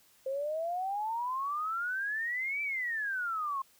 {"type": "exponential two-way sweep", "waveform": "sine", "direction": "up then down", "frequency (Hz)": [523.3, 2343, 1057], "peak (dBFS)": -31, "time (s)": [0.26, 3.62], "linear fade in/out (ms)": 5, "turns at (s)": 2.62, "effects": ["white hiss -64 dBFS RMS until 3.79 s"]}